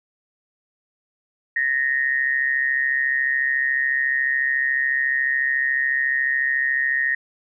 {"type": "tone with amplitude modulation", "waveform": "sine", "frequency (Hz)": 1853, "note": "A#6", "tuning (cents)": -11, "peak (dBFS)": -15, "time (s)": [1.56, 7.15], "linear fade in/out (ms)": 5, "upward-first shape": "sine", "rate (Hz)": 134, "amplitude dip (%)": 70, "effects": []}